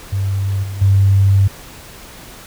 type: tone with level steps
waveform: sine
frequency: 98 Hz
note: G2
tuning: in tune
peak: -15 / -22 / -8 dBFS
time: 0.12-1.48 s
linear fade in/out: 10 ms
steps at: 0.63 / 0.81 s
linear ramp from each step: 10 ms
effects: pink hiss -37 dBFS RMS until 2.46 s